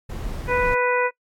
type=noise; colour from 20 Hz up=brown; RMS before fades=-29 dBFS; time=0.09-0.75 s; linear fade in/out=10 ms
type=harmonic tone; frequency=493.9 Hz; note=B4; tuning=in tune; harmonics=1 / 2 / 3 / 4 / 5; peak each=-21 / -24 / -26 / -27 / -28 dBFS; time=0.47-1.11 s; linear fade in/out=50 ms
effects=noise-tail reverb RT60 0.1 s tail -23 dB re dry + AAC 64 kbps